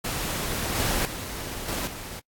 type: noise with level steps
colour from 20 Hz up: pink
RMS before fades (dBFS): -29 / -26 / -35 / -30 / -38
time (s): 0.04-2.2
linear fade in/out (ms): 10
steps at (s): 0.75 / 1.05 / 1.68 / 1.87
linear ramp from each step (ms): 5
effects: noise-tail reverb RT60 0.1 s tail -25 dB re dry + AAC 64 kbps